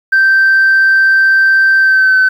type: tone with pitch glide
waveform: sine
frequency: 1561 to 1524.5 Hz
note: G6 to G6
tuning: -8 to -49 cents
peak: -4 dBFS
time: 0.12-2.29 s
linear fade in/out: 10 ms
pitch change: -41 cents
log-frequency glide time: 1.78-2.18 s
effects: tanh soft clip ceiling -3 dBFS + 7-bit